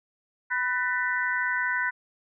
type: tone cluster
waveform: sine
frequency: 991 / 1502 / 1785 / 1970 Hz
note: B5 / F#6 / A6 / B6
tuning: +6 / +26 / +24 / -5 cents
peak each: -32 / -27 / -31 / -31 dBFS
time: 0.5-1.91 s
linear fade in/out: 20 ms
effects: none